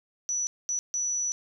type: tone bursts at uneven times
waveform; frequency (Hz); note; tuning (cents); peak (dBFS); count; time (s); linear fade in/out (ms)
sine; 5920; F#8; 0; -26; 3; 0.29-0.47 / 0.69-0.79 / 0.94-1.32; 0
effects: none